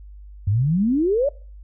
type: exponential sweep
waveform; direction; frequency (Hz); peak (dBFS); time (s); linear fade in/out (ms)
sine; up; 92.5 to 597; -16; 0.47-1.29; 5
effects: noise-tail reverb RT60 0.4 s tail -23 dB re dry + added 50 Hz sine -38 dBFS peak until 1.63 s